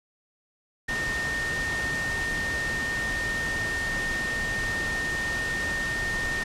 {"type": "tone in noise", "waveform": "sine", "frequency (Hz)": 1831, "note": "A#6", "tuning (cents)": -32, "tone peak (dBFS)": -27, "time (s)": [0.88, 6.44], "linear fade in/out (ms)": 10, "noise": "pink", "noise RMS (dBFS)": -33, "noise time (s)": [0.88, 6.44], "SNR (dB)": 3, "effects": ["low-pass 8000 Hz 12 dB/octave"]}